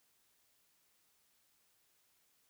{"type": "silence", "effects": ["white hiss -74 dBFS RMS until 2.49 s"]}